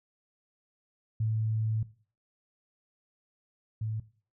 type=tone pair in turn; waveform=sine; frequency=110 / 109.44 Hz; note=A2 / A2; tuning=0 / -9 cents; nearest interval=unison; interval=9 cents; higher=first; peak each=-26 / -30 dBFS; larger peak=first; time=1.2-1.83 / 3.81-4 s; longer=first; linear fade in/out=5 ms; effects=noise-tail reverb RT60 0.4 s tail -17 dB re dry